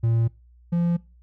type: tone pair in turn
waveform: triangle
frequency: 114.9 / 171.83 Hz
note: A#2 / F3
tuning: -25 / -28 cents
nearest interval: perfect fifth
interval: 697 cents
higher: second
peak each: -16 / -17 dBFS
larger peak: first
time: 0.03-0.28 / 0.72-0.97 s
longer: neither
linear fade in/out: 10 ms
effects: noise-tail reverb RT60 0.3 s tail -23 dB re dry + added 60 Hz sine -50 dBFS peak until 1.22 s